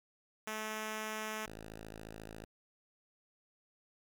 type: tone pair in turn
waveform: 5% pulse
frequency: 216.7 / 54.17 Hz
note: A3 / A1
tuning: -26 / -26 cents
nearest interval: 2 octaves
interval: 2400 cents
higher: first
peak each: -27 / -36 dBFS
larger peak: first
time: 0.47-1.46 / 1.46-2.45 s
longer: neither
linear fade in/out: 5 ms
effects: 11-bit